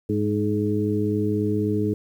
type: harmonic tone with a mistuned harmonic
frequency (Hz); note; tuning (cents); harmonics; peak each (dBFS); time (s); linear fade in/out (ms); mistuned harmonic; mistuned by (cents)
103.83; G#2; 0; 1 / 2 / 3 / 4; -26 / -26 / -25 / -26; 0.09-1.94; 5; 4; +31
effects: 9-bit